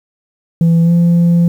sine tone with pitch glide, 166.8 to 171.29 Hz, E3 to F3, +21 to -33 cents, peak -4 dBFS, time 0.61-1.48 s, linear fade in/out 2 ms, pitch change +46 cents, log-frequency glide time 0.83-0.92 s, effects tanh soft clip ceiling -6 dBFS + 7-bit

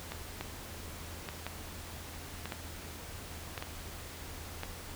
two click trains, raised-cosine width 0.3 ms, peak -21 / -22 dBFS, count 5 / 4, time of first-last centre 0.41-4.634 / 0.12-3.625 s, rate 0.947 / 0.856 Hz, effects added 82 Hz sine -48 dBFS peak until 4.95 s + pink hiss -46 dBFS RMS until 4.95 s

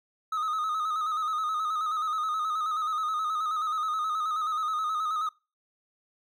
triangle tone with vibrato, 1260 Hz, D#6, 21 cents sharp, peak -25 dBFS, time 0.32-5.29 s, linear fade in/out 5 ms, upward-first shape square, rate 9.4 Hz, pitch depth 44 cents each way, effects noise-tail reverb RT60 0.3 s tail -23 dB re dry

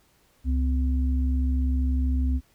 sine tone pair together, 67.5 / 254.8 Hz, C#2 / C4, -45 / -46 cents, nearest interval octave + major seventh, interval 2299 cents, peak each -21 / -30 dBFS, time 0.44-2.41 s, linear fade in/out 50 ms, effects pink hiss -63 dBFS RMS until 2.54 s

